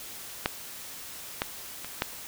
clicks, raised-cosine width 0.3 ms, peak -8 / -10 / -22 / -9 dBFS, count 4, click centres 0.459 / 1.419 / 1.846 / 2.021 s, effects white hiss -42 dBFS RMS until 2.27 s

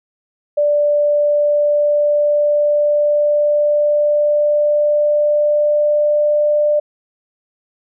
sine tone with pitch glide, 587.3 to 594.8 Hz, D5 to D5, 0 to +22 cents, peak -11 dBFS, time 0.57-6.8 s, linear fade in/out 10 ms, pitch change +22 cents, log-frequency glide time 0.83-6.53 s, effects none

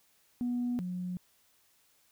sine tone pair in turn, 244 / 180.33 Hz, B3 / F#3, -21 / -44 cents, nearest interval perfect fourth, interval 523 cents, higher first, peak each -28 / -33 dBFS, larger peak first, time 0.41-0.79 / 0.79-1.17 s, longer neither, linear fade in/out 0 ms, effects tanh soft clip ceiling -26 dBFS + white hiss -68 dBFS RMS until 2.11 s

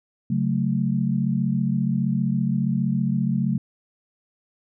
sine chord, F# minor, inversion second, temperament equal, 138.59 / 185 / 220 Hz, C#3 / F#3 / A3, 0 / 0 / 0 cents, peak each -24 dBFS, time 0.3-3.58 s, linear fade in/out 5 ms, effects none

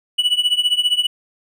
triangle tone with tremolo, 2950 Hz, F#7, 6 cents flat, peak -9 dBFS, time 0.18-1.07 s, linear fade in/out 10 ms, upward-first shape triangle, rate 15 Hz, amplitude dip 95%, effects none

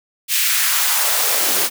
white noise with high-pass filter sweep, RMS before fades -17 dBFS, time 0.28-1.7 s, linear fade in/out 50 ms, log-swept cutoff 2700 to 250 Hz, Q 1.4, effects none

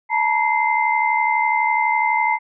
sine tone cluster, 877 / 949 / 2080 Hz, A5 / A#5 / C7, -6 / +31 / -11 cents, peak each -20 dBFS, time 0.09-2.39 s, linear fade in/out 50 ms, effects none

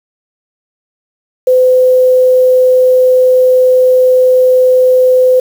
sine tone with quantisation, 509 Hz, C5, 48 cents flat, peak -4 dBFS, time 1.47-5.4 s, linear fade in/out 5 ms, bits 5, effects none

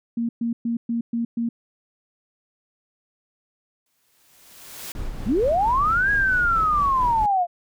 sine tone bursts, 233.1 Hz, A#3, in tune, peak -21 dBFS, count 6, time 0.17-1.49 s, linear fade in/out 5 ms, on 120 ms, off 120 ms
white noise with exponential growth, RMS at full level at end -33 dBFS, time 3.86-4.92 s, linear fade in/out 2 ms, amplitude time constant 230 ms
brown noise with tremolo, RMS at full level -29 dBFS, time 4.95-7.26 s, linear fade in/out 2 ms, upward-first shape triangle, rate 4.4 Hz, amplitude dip 35%
sine linear two-way sweep, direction up then down, 164.81 to 1661 to 681 Hz, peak -17 dBFS, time 5.25-7.47 s, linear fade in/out 50 ms, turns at 6.11 s
effects none

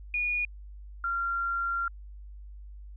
sine tone pair in turn, 2448 / 1380.3 Hz, D#7 / F6, -29 / -21 cents, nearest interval minor seventh, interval 992 cents, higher first, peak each -26 / -27 dBFS, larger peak first, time 0.14-0.45 / 1.04-1.88 s, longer second, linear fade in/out 2 ms, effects added 50 Hz sine -42 dBFS peak until 2.96 s

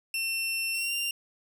sawtooth tone with pitch glide, 2700 to 2781 Hz, E7 to F7, +41 to -8 cents, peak -25 dBFS, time 0.14-1.11 s, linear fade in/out 2 ms, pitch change +51 cents, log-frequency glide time 0.73-0.94 s, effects none

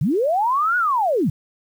sine linear two-way sweep, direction up then down, 116.54 to 1480 to 116.54 Hz, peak -16 dBFS, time 0.01-1.3 s, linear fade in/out 5 ms, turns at 0.77 s, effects 8-bit

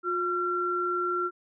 sine tone pair together, 357.2 / 1363.9 Hz, F4 / F6, +39 / -41 cents, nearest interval octave + major seventh, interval 2320 cents, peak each -30 / -27 dBFS, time 0.03-1.31 s, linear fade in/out 50 ms, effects none

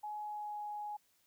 sine tone with pitch glide, 842 to 834.7 Hz, G#5 to G#5, +24 to +9 cents, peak -39 dBFS, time 0.03-0.97 s, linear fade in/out 10 ms, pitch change -15 cents, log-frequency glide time 0.2-0.6 s, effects white hiss -73 dBFS RMS until 1.26 s

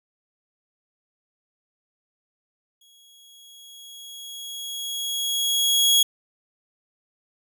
sawtooth tone with exponential growth, 3322 Hz, G#7, in tune, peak -11 dBFS, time 2.81-6.03 s, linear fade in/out 5 ms, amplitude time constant 700 ms, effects none

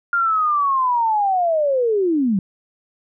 sine linear sweep, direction down, 1409 to 180 Hz, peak -15 dBFS, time 0.13-2.39 s, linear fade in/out 2 ms, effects none

